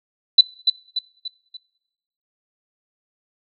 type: tone with echo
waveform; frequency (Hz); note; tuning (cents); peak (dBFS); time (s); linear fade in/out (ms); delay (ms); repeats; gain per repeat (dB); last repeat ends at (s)
sine; 3993; B7; +18; -5; 0.38-0.41; 5; 290; 4; -7; 1.57
effects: noise-tail reverb RT60 0.9 s tail -21 dB re dry